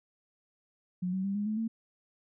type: tone with pitch steps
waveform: sine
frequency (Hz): 180.9 / 188.91 / 197.27 / 206 / 215.1 / 224.7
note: F#3 / F#3 / G3 / G#3 / A3 / A3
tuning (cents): -39 / +36 / +11 / -14 / -39 / +37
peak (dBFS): -29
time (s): 1.02-1.68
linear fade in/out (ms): 10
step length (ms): 110
effects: none